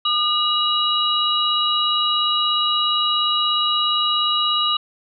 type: tone cluster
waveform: sine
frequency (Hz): 1216 / 2896 / 3873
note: D#6 / F#7 / B7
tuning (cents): -40 / -38 / -35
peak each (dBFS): -21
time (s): 0.05-4.77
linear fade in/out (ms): 5
effects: none